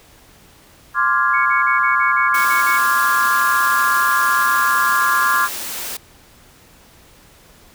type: chord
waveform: sine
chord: D half-diminished seventh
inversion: third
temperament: equal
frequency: 1046.5 / 1174.7 / 1396.9 / 1661.2 Hz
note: C6 / D6 / F6 / Ab6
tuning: 0 / 0 / 0 / 0 cents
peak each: -19 dBFS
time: 0.94-5.49 s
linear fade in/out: 50 ms
type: tone bursts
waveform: sine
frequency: 2217 Hz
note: C#7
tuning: in tune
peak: -21 dBFS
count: 9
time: 1.33-2.788 s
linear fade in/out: 20 ms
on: 130 ms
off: 36 ms
type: high-pass noise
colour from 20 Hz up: white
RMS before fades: -27 dBFS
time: 2.34-5.97 s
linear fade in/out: 5 ms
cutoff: 190 Hz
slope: 96 dB/octave
effects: pink hiss -48 dBFS RMS until 7.74 s